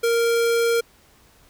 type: tone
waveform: square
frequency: 465.3 Hz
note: A#4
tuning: 3 cents flat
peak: -18 dBFS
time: 0.03-0.81 s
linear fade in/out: 10 ms
effects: pink hiss -55 dBFS RMS until 1.49 s